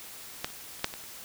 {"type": "clicks", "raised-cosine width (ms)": 0.2, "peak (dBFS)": [-12, -29, -27, -8, -21, -30], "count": 6, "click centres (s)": [0.445, 0.502, 0.794, 0.844, 0.939, 1.039], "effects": ["white hiss -45 dBFS RMS until 1.24 s"]}